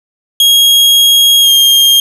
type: tone with pitch glide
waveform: 40% pulse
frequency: 3278 to 3218 Hz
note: G#7 to G7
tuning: -23 to +45 cents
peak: -3 dBFS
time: 0.4-2 s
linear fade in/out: 2 ms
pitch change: -32 cents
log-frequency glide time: 1.41-1.5 s
effects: none